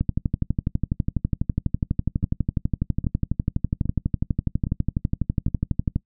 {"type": "two click trains", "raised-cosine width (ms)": 5, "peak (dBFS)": [-14, -9], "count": [5, 73], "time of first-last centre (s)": [[2.23, 5.482], [0.01, 5.96]], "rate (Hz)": [1.23, 12.1], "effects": ["noise-tail reverb RT60 0.1 s tail -21 dB re dry"]}